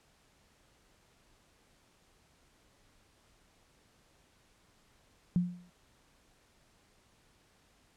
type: tone with exponential decay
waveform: sine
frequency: 177.2 Hz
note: F3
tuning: 25 cents sharp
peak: -22 dBFS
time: 5.36-5.7 s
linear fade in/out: 0 ms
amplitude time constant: 73 ms
effects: pink hiss -67 dBFS RMS until 7.96 s + low-pass 10000 Hz 12 dB/octave